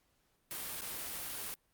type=noise with dropouts; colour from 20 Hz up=white; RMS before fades=-41 dBFS; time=0.51-1.54 s; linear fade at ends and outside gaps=0 ms; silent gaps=0.809-0.818 s; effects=pink hiss -75 dBFS RMS until 1.73 s + Opus 48 kbps